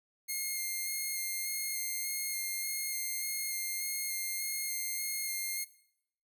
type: tone with vibrato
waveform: 5% pulse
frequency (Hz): 2129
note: C7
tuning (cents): +30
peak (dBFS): -24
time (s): 0.28-5.65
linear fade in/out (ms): 20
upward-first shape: square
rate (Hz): 1.7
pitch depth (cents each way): 12
effects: noise-tail reverb RT60 0.7 s tail -18 dB re dry